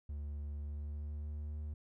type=tone with pitch glide; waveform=triangle; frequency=72.9 to 75.34 Hz; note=D2 to D2; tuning=-12 to +45 cents; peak=-37 dBFS; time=0.09-1.74 s; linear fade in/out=5 ms; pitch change=+57 cents; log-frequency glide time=0.57-1.57 s; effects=none

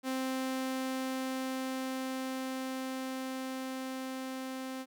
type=tone with level ramp; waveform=sawtooth; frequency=261.6 Hz; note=C4; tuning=in tune; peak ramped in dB=-28 to -34 dBFS; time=0.03-4.86 s; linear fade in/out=50 ms; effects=none

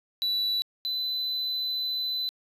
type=tone pair in turn; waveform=triangle; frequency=3951 / 4013 Hz; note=B7 / B7; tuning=0 / +27 cents; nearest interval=unison; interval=27 cents; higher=second; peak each=-23 / -26 dBFS; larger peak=first; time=0.22-0.62 / 0.85-2.29 s; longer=second; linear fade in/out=0 ms; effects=resampled to 32000 Hz

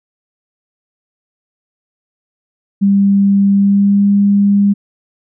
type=tone with pitch glide; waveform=sine; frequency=198.6 to 201.3 Hz; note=G3 to G3; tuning=+23 to +46 cents; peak=-7 dBFS; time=2.81-4.74 s; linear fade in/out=20 ms; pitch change=+23 cents; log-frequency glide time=3.52-4.05 s; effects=none

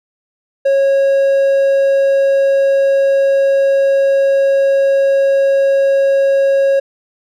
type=tone; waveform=triangle; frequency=548 Hz; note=C#5; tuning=20 cents flat; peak=-7 dBFS; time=0.65-6.8 s; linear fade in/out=10 ms; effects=none

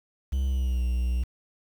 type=tone with pitch glide; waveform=triangle; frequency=66.5 to 61.33 Hz; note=C2 to B1; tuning=+29 to -11 cents; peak=-21 dBFS; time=0.32-1.24 s; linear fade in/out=10 ms; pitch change=-140 cents; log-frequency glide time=0.46-0.83 s; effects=8-bit

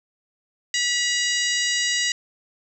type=harmonic tone with a mistuned harmonic; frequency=959 Hz; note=A#5; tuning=49 cents sharp; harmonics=2 / 3 / 4 / 5 / 6 / 7 / 8; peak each=-25 / -27 / -28 / -29 / -30 / -30 / -31 dBFS; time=0.74-2.12 s; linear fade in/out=2 ms; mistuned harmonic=2; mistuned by=+32 cents; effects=9-bit

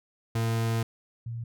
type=tone pair in turn; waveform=40% pulse / sine; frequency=113.9 / 116.36 Hz; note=A#2 / A#2; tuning=-40 / -3 cents; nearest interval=unison; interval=37 cents; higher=second; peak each=-24 / -32 dBFS; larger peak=first; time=0.35-0.83 / 1.26-1.44 s; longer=first; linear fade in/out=5 ms; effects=none

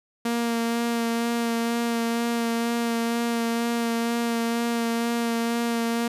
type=tone with vibrato; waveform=sawtooth; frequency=233.1 Hz; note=A#3; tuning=in tune; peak=-19 dBFS; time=0.25-6.08 s; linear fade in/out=5 ms; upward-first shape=sine; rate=2.1 Hz; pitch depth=16 cents each way; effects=resampled to 32000 Hz

